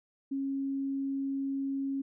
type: tone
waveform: sine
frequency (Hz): 273.2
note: C#4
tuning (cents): -25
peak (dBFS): -30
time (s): 0.31-2.02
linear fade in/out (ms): 10
effects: none